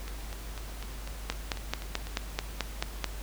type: two click trains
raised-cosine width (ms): 0.2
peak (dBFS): -11 / -23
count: 9 / 9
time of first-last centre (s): 1.3-3.043 / 0.08-2.07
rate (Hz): 4.59 / 4.02
effects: added 50 Hz sine -38 dBFS peak until 3.22 s + pink hiss -46 dBFS RMS until 3.22 s